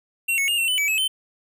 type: tone with pitch steps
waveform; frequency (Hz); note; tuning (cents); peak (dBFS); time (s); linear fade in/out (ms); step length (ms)
square; 2734 / 2203 / 2830 / 2713 / 3006 / 2291 / 2582 / 3076; F7 / C#7 / F7 / E7 / F#7 / D7 / E7 / G7; -37 / -11 / +22 / +49 / +27 / -44 / -37 / -33; -20; 0.28-1.08; 10; 100
effects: none